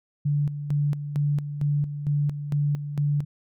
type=tone with tremolo; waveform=sine; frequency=145.5 Hz; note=D3; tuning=16 cents flat; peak=-20 dBFS; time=0.25-3.25 s; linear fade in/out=10 ms; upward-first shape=square; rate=2.2 Hz; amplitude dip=65%; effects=none